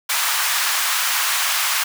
pink high-pass noise, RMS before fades -20 dBFS, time 0.09-1.84 s, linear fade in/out 10 ms, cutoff 1000 Hz, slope 24 dB/octave, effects none

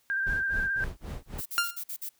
sine tone with vibrato, 1582 Hz, G6, 15 cents sharp, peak -26 dBFS, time 0.1-0.84 s, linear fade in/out 0 ms, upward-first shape square, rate 15 Hz, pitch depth 26 cents each way
brown noise with tremolo, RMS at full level -34 dBFS, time 0.26-1.41 s, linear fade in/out 10 ms, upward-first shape sine, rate 3.8 Hz, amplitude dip 100%
violet noise bursts, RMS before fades -36 dBFS, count 6, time 1.38-2.093 s, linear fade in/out 10 ms, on 78 ms, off 49 ms
sawtooth tone with exponential decay, 1396.9 Hz, F6, in tune, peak -16 dBFS, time 1.58-1.82 s, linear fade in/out 0 ms, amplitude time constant 51 ms
effects white hiss -68 dBFS RMS until 2.19 s

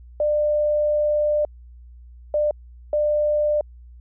sine tone bursts at uneven times, 597 Hz, D5, 28 cents sharp, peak -17 dBFS, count 3, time 0.2-1.45 / 2.34-2.51 / 2.93-3.61 s, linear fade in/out 2 ms, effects added 60 Hz sine -41 dBFS peak until 4 s

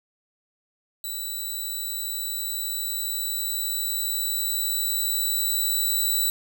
5% pulse tone with level ramp, 3951 Hz, B7, in tune, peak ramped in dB -22 to -13 dBFS, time 1.04-6.3 s, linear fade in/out 2 ms, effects none

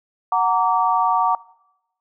sine chord, Gb augmented, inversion none, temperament just, 740 / 925 / 1156.2 Hz, Gb5 / Bb5 / D6, 0 / -14 / -27 cents, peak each -20 dBFS, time 0.32-1.35 s, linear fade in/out 2 ms, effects noise-tail reverb RT60 0.9 s tail -22 dB re dry

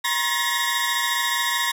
25% pulse tone cluster, 956 / 1071 / 1725 / 1887 / 3760 Hz, A#5 / C6 / A6 / A#6 / A#7, +43 / +40 / -35 / +21 / +14 cents, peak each -24 dBFS, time 0.04-1.72 s, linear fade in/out 10 ms, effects none

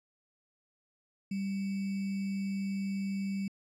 sine tone with sample-and-hold, 196 Hz, G3, in tune, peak -31 dBFS, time 1.31-3.48 s, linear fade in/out 5 ms, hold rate 2450 Hz, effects low-pass 8000 Hz 12 dB/octave

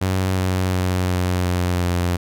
sawtooth tone with pitch steps, 94 / 92.81 / 91.64 / 90.48 / 89.34 / 88.21 Hz, F#2 / F#2 / F#2 / F#2 / F2 / F2, +28 / +6 / -16 / -38 / +40 / +18 cents, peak -14 dBFS, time 0.01-2.17 s, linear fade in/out 10 ms, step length 360 ms, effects none

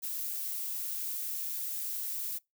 violet noise, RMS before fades -36 dBFS, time 0.02-2.39 s, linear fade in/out 20 ms, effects noise-tail reverb RT60 0.2 s tail -25 dB re dry

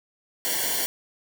white noise with comb filter, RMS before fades -26 dBFS, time 0.45-0.86 s, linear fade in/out 0 ms, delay 0.79 ms, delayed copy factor -0.95, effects none

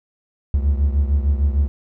triangle beating tone pair, 69.3 / 75.9 Hz, C#2 / D#2, 0 / -42 cents, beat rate 6.6 Hz, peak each -14 / -19 dBFS, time 0.54-1.68 s, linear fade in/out 0 ms, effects none

